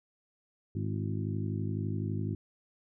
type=harmonic tone with a mistuned harmonic; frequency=51.91 Hz; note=G#1; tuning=in tune; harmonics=2 / 3 / 4 / 5 / 6 / 7; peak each=-33 / -37 / -39 / -41 / -43 / -44 dBFS; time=0.75-2.35 s; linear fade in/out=5 ms; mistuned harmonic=6; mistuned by=+53 cents; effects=none